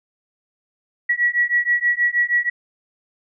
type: beating tone pair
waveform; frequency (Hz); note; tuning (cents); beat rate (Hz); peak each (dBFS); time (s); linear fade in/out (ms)
sine; 1926 / 1932.3; B6 / B6; -44 / -38; 6.3; -19; 1.09-2.5; 10
effects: none